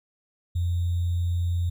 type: tone with sample-and-hold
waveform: sine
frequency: 87.1 Hz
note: F2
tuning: 4 cents flat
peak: -22 dBFS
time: 0.55-1.7 s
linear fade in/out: 10 ms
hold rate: 3675 Hz
effects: none